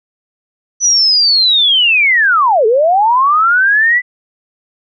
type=linear two-way sweep; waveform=sine; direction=down then up; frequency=5990 to 417.9 to 2004 Hz; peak=-7 dBFS; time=0.8-4.02 s; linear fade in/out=50 ms; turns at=2.66 s; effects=none

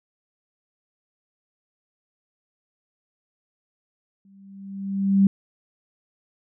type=tone with exponential growth; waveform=sine; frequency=196 Hz; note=G3; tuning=in tune; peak=-11 dBFS; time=4.25-5.27 s; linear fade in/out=2 ms; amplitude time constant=220 ms; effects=none

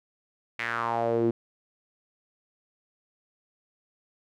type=tone with band-pass filter sweep; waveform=sawtooth; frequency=116.54 Hz; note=A#2; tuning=in tune; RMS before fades=-27 dBFS; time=0.59-1.31 s; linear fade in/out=5 ms; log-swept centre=2200 to 300 Hz; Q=4.2; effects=none

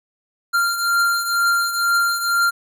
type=beating tone pair; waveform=square; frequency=1389 / 1391.1 Hz; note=F6 / F6; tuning=-10 / -7 cents; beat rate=2.1 Hz; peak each=-18 / -24 dBFS; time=0.53-2.51 s; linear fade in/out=20 ms; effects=none

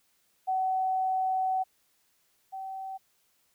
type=tone pair in turn; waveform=sine; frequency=754 / 767.2 Hz; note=F#5 / G5; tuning=+32 / -37 cents; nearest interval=unison; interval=31 cents; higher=second; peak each=-25 / -35 dBFS; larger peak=first; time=0.47-1.64 / 2.52-2.98 s; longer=first; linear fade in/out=20 ms; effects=white hiss -70 dBFS RMS until 3.54 s

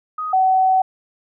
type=tone pair in turn; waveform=sine; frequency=1251 / 754.5 Hz; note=D#6 / F#5; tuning=+9 / +34 cents; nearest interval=major sixth; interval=875 cents; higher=first; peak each=-22 / -12 dBFS; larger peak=second; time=0.18-0.33 / 0.33-0.82 s; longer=second; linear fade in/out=5 ms; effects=none

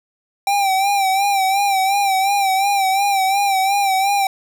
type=tone with vibrato; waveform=square; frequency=784 Hz; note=G5; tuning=in tune; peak=-15 dBFS; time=0.47-4.27 s; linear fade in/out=2 ms; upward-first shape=sine; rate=2.8 Hz; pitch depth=59 cents each way; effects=none

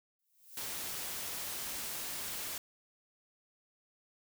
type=noise with exponential growth; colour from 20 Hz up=violet; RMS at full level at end=-46 dBFS; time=0.19-0.59 s; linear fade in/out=1 ms; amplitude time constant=85 ms
type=noise; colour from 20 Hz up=white; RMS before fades=-40 dBFS; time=0.57-2.58 s; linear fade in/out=2 ms
effects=none

